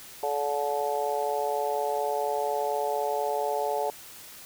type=harmonic tone; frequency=144.2 Hz; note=D3; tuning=31 cents flat; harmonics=3 / 4 / 5 / 6; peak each=-31 / -31 / -31 / -31 dBFS; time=0.23-3.9 s; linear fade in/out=2 ms; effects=white hiss -46 dBFS RMS until 4.45 s